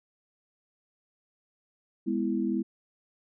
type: chord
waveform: sine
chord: E major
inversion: first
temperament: just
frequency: 206 / 247.2 / 329.6 Hz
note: G#3 / B3 / E4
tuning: -14 / +2 / 0 cents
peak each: -30 dBFS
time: 2.06-2.63 s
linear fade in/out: 20 ms
effects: none